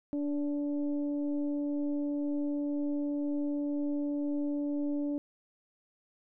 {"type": "tone with frequency modulation", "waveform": "sine", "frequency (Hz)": 290, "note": "D4", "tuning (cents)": -22, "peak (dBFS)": -29, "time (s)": [0.13, 5.18], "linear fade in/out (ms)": 0, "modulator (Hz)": 289, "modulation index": 0.54, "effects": []}